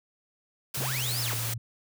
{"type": "noise", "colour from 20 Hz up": "white", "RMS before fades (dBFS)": -33, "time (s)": [0.74, 1.54], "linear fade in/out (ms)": 5}
{"type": "tone with pitch glide", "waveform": "sine", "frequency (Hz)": [130.6, 115.01], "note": ["C3", "A#2"], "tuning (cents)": [-3, -23], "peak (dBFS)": -32, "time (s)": [0.77, 1.58], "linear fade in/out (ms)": 5, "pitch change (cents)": -220, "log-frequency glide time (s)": [0.88, 1.34]}
{"type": "linear two-way sweep", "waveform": "sawtooth", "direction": "up then down", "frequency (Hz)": [116.54, 5390, 116.54], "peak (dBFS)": -30, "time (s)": [0.8, 1.34], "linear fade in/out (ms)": 5, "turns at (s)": 1.21}
{"effects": []}